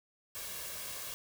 white noise with comb filter, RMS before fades -42 dBFS, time 0.35-1.14 s, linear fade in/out 0 ms, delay 1.8 ms, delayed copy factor +0.5, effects none

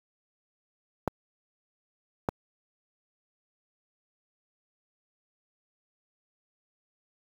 clicks, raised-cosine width 1 ms, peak -11 dBFS, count 2, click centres 1.077 / 2.288 s, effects high-pass 60 Hz 12 dB/octave + 7-bit

